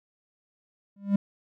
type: tone with exponential growth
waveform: triangle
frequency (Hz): 199.8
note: G3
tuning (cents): +33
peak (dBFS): -14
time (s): 0.96-1.16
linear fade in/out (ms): 5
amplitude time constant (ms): 42
effects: none